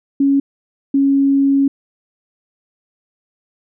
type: tone pair in turn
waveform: sine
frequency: 277.2 / 276 Hz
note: C#4 / C#4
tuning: 0 / -7 cents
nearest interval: unison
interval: 7 cents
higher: first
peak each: -10 dBFS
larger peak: neither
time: 0.2-0.4 / 0.94-1.68 s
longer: second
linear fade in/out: 5 ms
effects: none